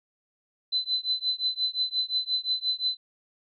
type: tone with tremolo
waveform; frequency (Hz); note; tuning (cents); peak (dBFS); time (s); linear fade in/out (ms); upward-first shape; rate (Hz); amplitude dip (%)
sine; 4029; B7; +34; -21; 0.72-2.97; 10; triangle; 5.7; 100
effects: none